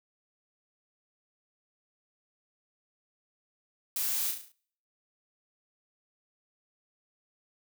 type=noise with echo; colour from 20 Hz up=blue; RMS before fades=-32 dBFS; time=3.96-4.31 s; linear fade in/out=2 ms; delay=35 ms; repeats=6; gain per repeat=-5 dB; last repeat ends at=4.52 s; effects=noise-tail reverb RT60 0.6 s tail -26 dB re dry